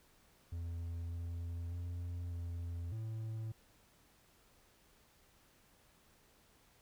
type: tone with pitch steps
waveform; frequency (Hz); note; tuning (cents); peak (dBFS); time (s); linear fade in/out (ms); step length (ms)
triangle; 84.6 / 85.2 / 87.1 / 85.6 / 110.9; E2 / F2 / F2 / F2 / A2; +45 / -42 / -4 / -34 / +14; -37; 0.52-3.52; 5; 600
effects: pink hiss -68 dBFS RMS until 6.81 s